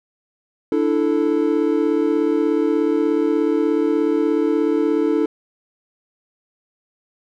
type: chord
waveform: triangle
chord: D suspended second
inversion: none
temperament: just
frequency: 293.7 / 330.4 / 440.5 Hz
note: D4 / E4 / A4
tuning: 0 / +4 / +2 cents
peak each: -18 dBFS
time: 0.72-5.26 s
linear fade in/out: 2 ms
effects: none